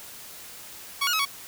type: tone with pitch steps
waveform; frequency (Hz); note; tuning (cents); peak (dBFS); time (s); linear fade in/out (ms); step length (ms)
15% pulse; 1118 / 1434 / 1281 / 1120; C#6 / F6 / E6 / C#6; +14 / +45 / -50 / +18; -16; 1.01-1.254; 10; 61
effects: white hiss -43 dBFS RMS until 1.47 s